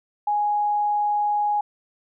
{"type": "tone", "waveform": "sine", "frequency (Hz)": 830.6, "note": "G#5", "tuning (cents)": 0, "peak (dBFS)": -19, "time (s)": [0.27, 1.61], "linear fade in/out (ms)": 5, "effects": []}